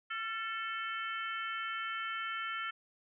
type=harmonic tone with a mistuned harmonic; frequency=440 Hz; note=A4; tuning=in tune; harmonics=3 / 4 / 5 / 6 / 7; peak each=-38 / -42 / -44 / -48 / -45 dBFS; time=0.1-2.71 s; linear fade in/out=10 ms; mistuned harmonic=3; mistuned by=+51 cents; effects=none